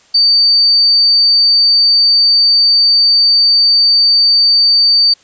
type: tone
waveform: sine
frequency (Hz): 4600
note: D8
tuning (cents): -37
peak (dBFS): -6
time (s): 0.14-5.14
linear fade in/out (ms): 10
effects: white hiss -48 dBFS RMS until 5.23 s + resampled to 16000 Hz